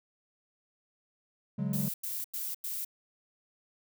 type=chord; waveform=triangle; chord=C# suspended fourth; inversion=none; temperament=equal with one note detuned; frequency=141.01 / 185 / 207.7 Hz; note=C#3 / F#3 / G#3; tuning=+30 / 0 / 0 cents; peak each=-32 dBFS; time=1.58-1.89 s; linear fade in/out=10 ms
type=noise bursts; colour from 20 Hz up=violet; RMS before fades=-36 dBFS; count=4; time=1.73-2.849 s; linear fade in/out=5 ms; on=210 ms; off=93 ms
effects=none